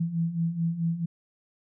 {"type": "beating tone pair", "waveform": "sine", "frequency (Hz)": [163.8, 168.4], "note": ["E3", "E3"], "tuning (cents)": [-11, 37], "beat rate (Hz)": 4.6, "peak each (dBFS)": [-31, -26], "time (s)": [0, 1.06], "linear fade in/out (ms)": 10, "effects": []}